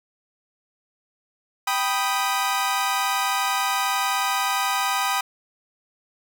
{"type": "chord", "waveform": "sawtooth", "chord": "G augmented", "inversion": "none", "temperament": "equal", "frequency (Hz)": [784, 987.8, 1244.5], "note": ["G5", "B5", "D#6"], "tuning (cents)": [0, 0, 0], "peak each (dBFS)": -22, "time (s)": [1.67, 5.21], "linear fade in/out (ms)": 5, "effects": []}